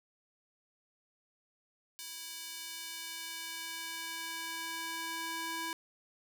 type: tone with high-pass filter sweep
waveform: square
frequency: 329 Hz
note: E4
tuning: 3 cents flat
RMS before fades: -41 dBFS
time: 1.99-5.73 s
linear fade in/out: 0 ms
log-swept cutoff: 4000 to 830 Hz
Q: 0.71
effects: none